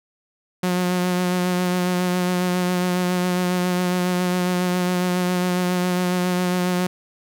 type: tone with vibrato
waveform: sawtooth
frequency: 180.2 Hz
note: F#3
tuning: 45 cents flat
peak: -15 dBFS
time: 0.63-6.87 s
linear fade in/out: 5 ms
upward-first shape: sine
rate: 7.3 Hz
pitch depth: 19 cents each way
effects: none